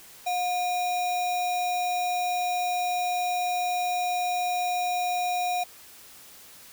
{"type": "tone with sample-and-hold", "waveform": "sine", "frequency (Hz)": 718, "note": "F5", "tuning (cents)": 48, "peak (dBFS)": -24, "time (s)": [0.26, 5.64], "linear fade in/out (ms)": 10, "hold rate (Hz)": 3150, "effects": ["white hiss -49 dBFS RMS until 6.72 s"]}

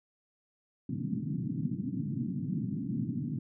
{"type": "band-pass noise", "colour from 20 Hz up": "pink", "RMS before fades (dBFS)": -34, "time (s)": [0.89, 3.39], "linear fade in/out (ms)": 5, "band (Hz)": [120, 280], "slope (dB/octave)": 48, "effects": []}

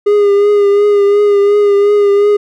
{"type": "tone with vibrato", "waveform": "triangle", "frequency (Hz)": 407.9, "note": "G#4", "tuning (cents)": -31, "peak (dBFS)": -4, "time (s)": [0.06, 2.37], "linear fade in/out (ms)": 10, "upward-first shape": "triangle", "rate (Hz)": 2.8, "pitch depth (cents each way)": 35, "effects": []}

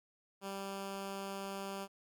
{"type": "tone", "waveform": "10% pulse", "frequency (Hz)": 196, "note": "G3", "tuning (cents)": 0, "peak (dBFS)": -32, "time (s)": [0.41, 1.88], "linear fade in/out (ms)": 50, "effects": ["Opus 48 kbps"]}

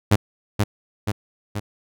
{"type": "tone with echo", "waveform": "sawtooth", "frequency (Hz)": 103.4, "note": "G#2", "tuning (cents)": -7, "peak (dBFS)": -8, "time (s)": [0.11, 0.16], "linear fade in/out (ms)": 10, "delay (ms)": 480, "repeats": 3, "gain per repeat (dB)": -4, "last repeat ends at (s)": 1.6, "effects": []}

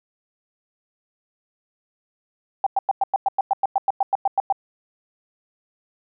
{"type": "tone bursts", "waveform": "sine", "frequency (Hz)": 784, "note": "G5", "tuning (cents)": 0, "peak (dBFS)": -15, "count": 16, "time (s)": [2.64, 4.525], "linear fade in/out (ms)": 2, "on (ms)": 25, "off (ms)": 99, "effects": []}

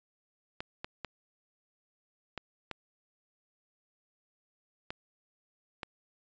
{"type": "clicks", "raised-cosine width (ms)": 0.3, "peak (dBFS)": -21, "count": 7, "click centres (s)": [0.605, 0.845, 1.047, 2.377, 2.713, 4.905, 5.832], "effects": ["resampled to 16000 Hz"]}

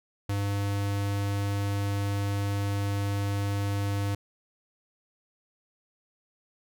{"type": "tone", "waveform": "square", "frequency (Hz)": 100.5, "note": "G2", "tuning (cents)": 44, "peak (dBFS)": -27, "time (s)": [0.29, 4.15], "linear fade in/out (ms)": 5, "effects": []}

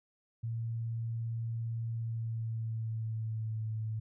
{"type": "tone with pitch glide", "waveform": "sine", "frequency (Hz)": [114.7, 109.84], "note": ["A#2", "A2"], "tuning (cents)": [-28, -3], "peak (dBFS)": -33, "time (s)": [0.43, 4], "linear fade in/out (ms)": 10, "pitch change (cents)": -75, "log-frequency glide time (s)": [1.9, 3.63], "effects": []}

